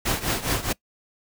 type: noise with tremolo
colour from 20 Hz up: pink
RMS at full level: -22 dBFS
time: 0.05-0.73 s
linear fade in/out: 10 ms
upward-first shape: triangle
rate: 4.8 Hz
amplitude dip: 85%
effects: noise-tail reverb RT60 0.1 s tail -22 dB re dry